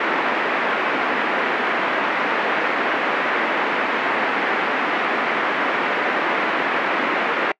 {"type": "band-pass noise", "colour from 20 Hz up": "white", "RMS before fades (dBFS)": -21, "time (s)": [0, 7.52], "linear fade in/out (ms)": 5, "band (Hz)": [230, 2100], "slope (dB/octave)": 24, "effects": ["noise-tail reverb RT60 0.1 s tail -26 dB re dry"]}